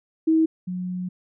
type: tone pair in turn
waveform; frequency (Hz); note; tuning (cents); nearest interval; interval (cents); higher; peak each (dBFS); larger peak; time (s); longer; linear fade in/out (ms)
sine; 320.5 / 181.6; E4 / F#3; -49 / -32; minor seventh; 983; first; -15 / -26; first; 0.27-0.46 / 0.67-1.09; second; 10
effects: none